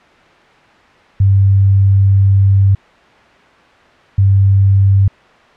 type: tone bursts at uneven times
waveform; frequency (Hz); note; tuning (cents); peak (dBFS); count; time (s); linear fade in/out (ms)
sine; 98; G2; 0; -6; 2; 1.2-2.75 / 4.18-5.08; 5
effects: white hiss -44 dBFS RMS until 5.56 s + low-pass 2000 Hz 12 dB/octave